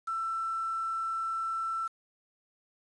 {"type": "tone with quantisation", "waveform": "sine", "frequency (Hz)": 1335, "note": "E6", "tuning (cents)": 22, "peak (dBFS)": -30, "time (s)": [0.07, 1.88], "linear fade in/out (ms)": 10, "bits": 8, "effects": ["resampled to 22050 Hz"]}